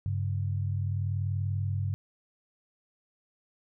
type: tone pair together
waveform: sine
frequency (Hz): 98 / 138.59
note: G2 / C#3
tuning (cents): 0 / 0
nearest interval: tritone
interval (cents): 600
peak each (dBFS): -28 / -34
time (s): 0.06-1.94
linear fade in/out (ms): 0
effects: none